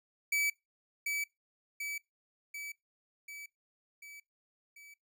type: tone with echo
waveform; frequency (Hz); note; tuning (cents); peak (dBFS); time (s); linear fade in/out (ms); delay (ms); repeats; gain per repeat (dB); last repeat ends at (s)
45% pulse; 2295; D7; -40; -28; 0.32-0.5; 5; 740; 6; -4; 4.94
effects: noise-tail reverb RT60 0.2 s tail -23 dB re dry